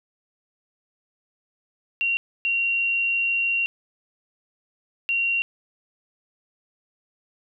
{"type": "tone bursts at uneven times", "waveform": "sine", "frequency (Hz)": 2753, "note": "F7", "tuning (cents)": -25, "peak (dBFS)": -20, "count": 3, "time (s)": [[2.01, 2.17], [2.45, 3.66], [5.09, 5.42]], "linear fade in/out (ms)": 0, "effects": []}